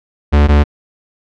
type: tone pair in turn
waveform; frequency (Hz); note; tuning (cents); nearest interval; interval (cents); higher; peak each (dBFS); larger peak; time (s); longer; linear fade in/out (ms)
45% pulse; 73.1 / 73.1; D2 / D2; -7 / -7; unison; 0; neither; -6; neither; 0.32-0.48 / 0.48-0.64; neither; 20
effects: low-pass 3000 Hz 12 dB/octave

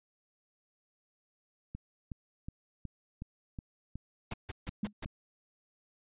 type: click train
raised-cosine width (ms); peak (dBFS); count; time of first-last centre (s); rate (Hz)
5; -28; 10; 1.75-5.059; 2.72
type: noise bursts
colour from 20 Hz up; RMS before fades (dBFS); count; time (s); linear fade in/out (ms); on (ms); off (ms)
pink; -40; 5; 4.31-5.05; 5; 28; 150
type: tone with exponential decay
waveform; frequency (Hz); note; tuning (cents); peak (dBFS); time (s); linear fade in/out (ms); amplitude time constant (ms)
sine; 207.7; G#3; 0; -27; 4.83-4.93; 5; 20
effects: resampled to 8000 Hz

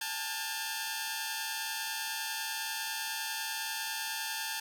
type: tone cluster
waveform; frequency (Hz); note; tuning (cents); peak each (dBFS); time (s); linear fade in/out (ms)
10% pulse; 813 / 885 / 1430 / 1616 / 4516; G#5 / A5 / F6 / G#6 / C#8; -37 / +10 / +41 / -48 / +31; -38 / -29 / -36 / -31 / -38; 0.01-4.6; 5
effects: none

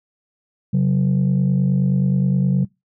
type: tone pair together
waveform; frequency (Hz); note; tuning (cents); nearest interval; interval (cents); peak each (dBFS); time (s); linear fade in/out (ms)
sine; 135.8 / 185.32; C#3 / F#3; -35 / +3; perfect fourth; 538; -15; 0.73-2.65; 10
effects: noise-tail reverb RT60 0.2 s tail -24 dB re dry + tanh soft clip ceiling -11 dBFS

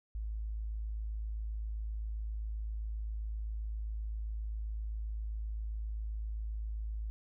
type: tone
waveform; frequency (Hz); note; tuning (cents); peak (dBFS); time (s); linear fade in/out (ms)
sine; 53.8; A1; -38; -35; 0.15-7.1; 0
effects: none

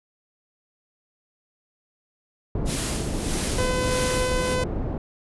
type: low-pass noise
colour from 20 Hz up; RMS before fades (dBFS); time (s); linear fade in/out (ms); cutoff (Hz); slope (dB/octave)
pink; -27; 2.55-4.98; 2; 500; 12
type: noise with tremolo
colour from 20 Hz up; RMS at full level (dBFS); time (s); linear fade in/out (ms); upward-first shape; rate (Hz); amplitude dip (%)
white; -28; 2.65-4.57; 50; sine; 1.6; 65
type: tone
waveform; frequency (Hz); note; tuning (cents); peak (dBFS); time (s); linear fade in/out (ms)
sawtooth; 506; B4; +42; -20; 3.58-4.64; 5
effects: resampled to 24000 Hz

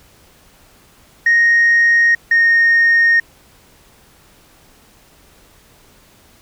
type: tone pair in turn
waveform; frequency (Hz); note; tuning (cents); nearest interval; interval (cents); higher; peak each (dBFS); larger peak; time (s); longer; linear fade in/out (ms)
sine; 1864.7 / 1849.7; A#6 / A#6; 0 / -14; unison; 14; first; -7; neither; 1.26-2.15 / 2.31-3.2; neither; 5
effects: tanh soft clip ceiling -6 dBFS + pink hiss -49 dBFS RMS until 6.41 s

